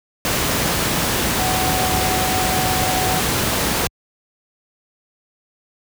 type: tone in noise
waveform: sine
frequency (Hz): 745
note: F#5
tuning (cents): +12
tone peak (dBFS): -22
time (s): 1.39-3.2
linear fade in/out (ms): 0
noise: pink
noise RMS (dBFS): -19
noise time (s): 0.25-3.87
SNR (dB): -6
effects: high-pass 60 Hz 12 dB/octave